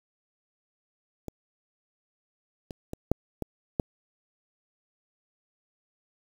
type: clicks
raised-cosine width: 2 ms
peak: -22 / -25 / -21 / -8 / -17 / -11 dBFS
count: 6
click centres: 1.283 / 2.708 / 2.934 / 3.116 / 3.423 / 3.798 s
effects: 7-bit